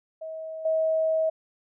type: tone with level steps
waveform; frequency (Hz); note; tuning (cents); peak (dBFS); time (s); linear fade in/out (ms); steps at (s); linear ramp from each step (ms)
sine; 639; D#5; +46; -33 / -21; 0.21-1.3; 10; 0.65; 5
effects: none